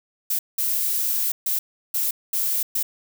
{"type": "noise bursts at uneven times", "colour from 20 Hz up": "violet", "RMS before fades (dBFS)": -23, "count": 6, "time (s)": [[0.3, 0.39], [0.58, 1.32], [1.46, 1.59], [1.94, 2.11], [2.33, 2.63], [2.75, 2.83]], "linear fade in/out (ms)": 5, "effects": []}